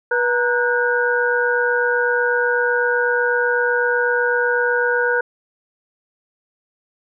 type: tone cluster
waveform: sine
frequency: 485.3 / 929 / 1467 / 1595 Hz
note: B4 / A#5 / F#6 / G6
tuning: -30 / -6 / -15 / +30 cents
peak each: -19 / -25 / -19 / -24 dBFS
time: 0.11-5.21 s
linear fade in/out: 5 ms
effects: none